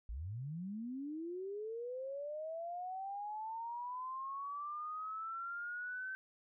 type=linear sweep; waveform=sine; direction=up; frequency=49 to 1544 Hz; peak=-40 dBFS; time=0.09-6.15 s; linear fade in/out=0 ms; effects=none